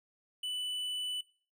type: tone with tanh clipping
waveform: sine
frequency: 2984 Hz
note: F#7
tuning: 14 cents sharp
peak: -36 dBFS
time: 0.43-1.21 s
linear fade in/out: 5 ms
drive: 9 dB
effects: noise-tail reverb RT60 0.4 s tail -20 dB re dry